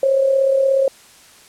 sine tone with amplitude modulation, 540 Hz, C#5, 45 cents flat, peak -10 dBFS, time 0.03-0.88 s, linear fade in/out 2 ms, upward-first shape sine, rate 36.8 Hz, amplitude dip 50%, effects white hiss -46 dBFS RMS until 1.48 s + low-pass 10000 Hz 12 dB/octave

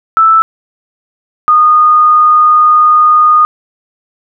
sine tone pair in turn, 1318.5 / 1229.2 Hz, E6 / D#6, 0 / -21 cents, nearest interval minor second, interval 121 cents, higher first, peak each -3 dBFS, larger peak neither, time 0.17-0.42 / 1.48-3.45 s, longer second, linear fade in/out 0 ms, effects none

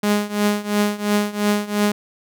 sawtooth tone with tremolo, 207.1 Hz, G#3, 5 cents flat, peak -10 dBFS, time 0.03-1.92 s, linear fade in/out 5 ms, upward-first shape triangle, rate 2.9 Hz, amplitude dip 90%, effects none

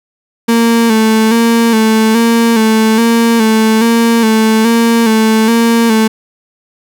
35% pulse tone with vibrato, 225.6 Hz, A3, 44 cents sharp, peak -5 dBFS, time 0.48-6.08 s, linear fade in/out 10 ms, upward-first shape square, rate 1.2 Hz, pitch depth 42 cents each way, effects none

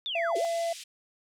sine linear two-way sweep, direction down then up, 3659 to 343.4 to 766 Hz, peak -30 dBFS, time 0.06-0.45 s, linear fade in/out 0 ms, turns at 0.37 s
triangle tone, 674 Hz, E5, 38 cents sharp, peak -25 dBFS, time 0.15-0.73 s, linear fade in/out 5 ms
pink band-pass noise, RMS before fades -44 dBFS, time 0.35-0.84 s, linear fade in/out 10 ms, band 2700 to 9400 Hz, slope 24 dB/octave
effects none

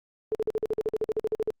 sine tone bursts, 435.3 Hz, A4, 19 cents flat, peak -23 dBFS, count 16, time 0.32-1.504 s, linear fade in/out 0 ms, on 29 ms, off 48 ms, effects Opus 48 kbps

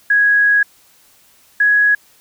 sine tone pair in turn, 1660 / 1670.6 Hz, G#6 / G#6, -1 / +10 cents, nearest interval unison, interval 11 cents, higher second, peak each -9 dBFS, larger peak neither, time 0.1-0.63 / 1.6-1.95 s, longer first, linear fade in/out 5 ms, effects white hiss -51 dBFS RMS until 2.2 s

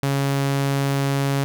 sawtooth tone, 138.59 Hz, C#3, in tune, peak -15 dBFS, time 0.03-1.44 s, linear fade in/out 0 ms, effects none

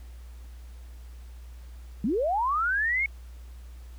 sine linear sweep, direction up, 181.8 to 2217 Hz, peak -23 dBFS, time 2.04-3.06 s, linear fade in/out 2 ms, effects added 60 Hz sine -41 dBFS peak until 3.98 s + pink hiss -59 dBFS RMS until 3.98 s

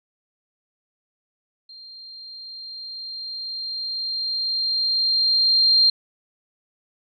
sine tone with level ramp, 4186 Hz, C8, in tune, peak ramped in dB -40 to -12 dBFS, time 1.69-5.9 s, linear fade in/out 5 ms, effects none

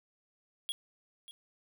square tone with echo, 3322 Hz, G#7, in tune, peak -34 dBFS, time 0.69-0.72 s, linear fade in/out 0 ms, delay 590 ms, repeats 1, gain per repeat -14 dB, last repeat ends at 1.31 s, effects none

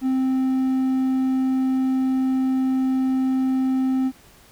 triangle tone with hard clipping, 261.6 Hz, C4, in tune, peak -19 dBFS, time 0.01-4.12 s, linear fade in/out 50 ms, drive 6 dB, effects pink hiss -51 dBFS RMS until 4.51 s

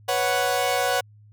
sawtooth chord, B suspended second, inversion none, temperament equal, 493.9 / 554.4 / 740 Hz, B4 / C#5 / F#5, 0 / 0 / 0 cents, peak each -23 / -22 / -20 dBFS, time 0.08-1.01 s, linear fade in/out 10 ms, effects added 105 Hz sine -48 dBFS peak until 1.32 s

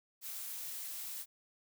blue noise, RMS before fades -43 dBFS, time 0.21-1.26 s, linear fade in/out 50 ms, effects none

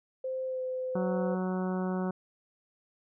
sine tone with pitch glide, 520 to 512.8 Hz, C5 to C5, -11 to -35 cents, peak -31 dBFS, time 0.24-1.35 s, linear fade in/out 5 ms, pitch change -24 cents, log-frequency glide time 0.46-0.61 s
harmonic tone, 185 Hz, F#3, in tune, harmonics 1 / 2 / 3 / 4 / 5 / 6 / 7 / 8, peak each -30 / -36 / -40 / -42 / -44 / -46 / -47 / -48 dBFS, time 0.95-2.11 s, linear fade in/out 5 ms
effects none

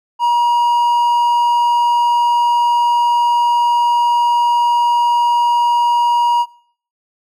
triangle tone, 954 Hz, A#5, 40 cents sharp, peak -8 dBFS, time 0.19-6.46 s, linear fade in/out 50 ms, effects noise-tail reverb RT60 0.5 s tail -18 dB re dry

